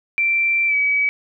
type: tone with pitch glide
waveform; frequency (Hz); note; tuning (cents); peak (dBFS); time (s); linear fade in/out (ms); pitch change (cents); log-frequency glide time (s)
sine; 2349 to 2279; D7 to C#7; 0 to +47; -15; 0.18-1.09; 0; -53; 0.67-0.75
effects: none